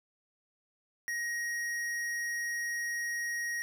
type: tone with hard clipping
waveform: sine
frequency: 1884 Hz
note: A#6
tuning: 18 cents sharp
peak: -34 dBFS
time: 1.08-3.62 s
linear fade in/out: 0 ms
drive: 13 dB
effects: none